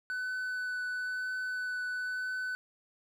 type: tone with vibrato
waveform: triangle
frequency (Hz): 1500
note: F#6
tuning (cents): +23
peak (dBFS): -31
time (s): 0.1-2.55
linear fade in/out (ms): 0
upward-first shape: triangle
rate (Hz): 1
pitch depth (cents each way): 11
effects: none